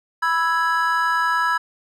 triangle chord, E major, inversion second, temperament equal, 987.8 / 1318.5 / 1661.2 Hz, B5 / E6 / G#6, 0 / 0 / 0 cents, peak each -20 dBFS, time 0.22-1.58 s, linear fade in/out 10 ms, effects none

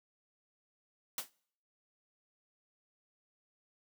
white noise with exponential decay, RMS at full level -33 dBFS, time 1.18-1.3 s, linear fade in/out 2 ms, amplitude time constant 26 ms, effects noise-tail reverb RT60 0.6 s tail -25 dB re dry + high-pass 200 Hz 12 dB/octave

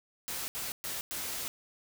white noise bursts at uneven times, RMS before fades -37 dBFS, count 4, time 0.28-0.48 / 0.55-0.72 / 0.84-1.01 / 1.11-1.48 s, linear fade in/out 0 ms, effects none

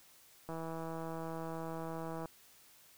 click train, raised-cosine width 1 ms, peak -29 dBFS, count 289, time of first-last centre 0.49-2.257 s, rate 163 Hz, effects white hiss -62 dBFS RMS until 2.97 s

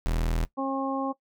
40% pulse tone, 40.74 Hz, E1, 20 cents flat, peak -23 dBFS, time 0.06-0.45 s, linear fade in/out 0 ms
harmonic tone, 270.1 Hz, C#4, 45 cents flat, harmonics 1 / 2 / 3 / 4, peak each -29 / -32 / -33 / -34 dBFS, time 0.57-1.13 s, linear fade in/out 20 ms
effects noise-tail reverb RT60 0.1 s tail -18 dB re dry

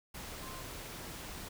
sine tone in noise, 1046.5 Hz, C6, in tune, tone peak -49 dBFS, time 0.42-0.62 s, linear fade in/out 10 ms, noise pink, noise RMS -45 dBFS, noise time 0.14-1.49 s, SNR -7 dB, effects none

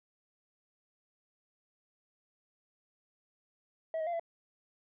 sine tone with pitch steps, 646 / 631 / 691 / 671 Hz, E5 / D#5 / F5 / E5, -35 / +24 / -19 / +31 cents, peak -29 dBFS, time 3.94-4.196 s, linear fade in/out 2 ms, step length 64 ms, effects tanh soft clip ceiling -31 dBFS

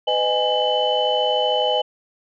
sine tone cluster, 503 / 616 / 829 / 3016 Hz, B4 / D#5 / G#5 / F#7, +32 / -17 / -3 / +32 cents, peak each -22 dBFS, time 0.07-1.82 s, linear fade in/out 10 ms, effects tanh soft clip ceiling -8 dBFS

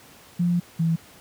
sine tone pair in turn, 174.61 / 164.41 Hz, F3 / E3, 0 / -4 cents, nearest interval minor second, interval 104 cents, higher first, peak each -18 dBFS, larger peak neither, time 0.39-0.6 / 0.79-0.96 s, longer first, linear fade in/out 10 ms, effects pink hiss -49 dBFS RMS until 1.2 s + high-pass 100 Hz 12 dB/octave

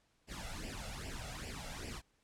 pink noise with flanger, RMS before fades -44 dBFS, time 0.27-2.02 s, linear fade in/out 50 ms, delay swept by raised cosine 0.38 to 1.48 ms, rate 2.5 Hz, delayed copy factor +0.75, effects pink hiss -75 dBFS RMS until 2.23 s + low-pass 9000 Hz 12 dB/octave

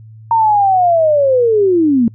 sine linear sweep, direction down, 925 to 220 Hz, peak -8 dBFS, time 0.31-2.08 s, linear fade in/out 2 ms, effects noise-tail reverb RT60 0.1 s tail -26 dB re dry + added 110 Hz sine -34 dBFS peak until 2.14 s

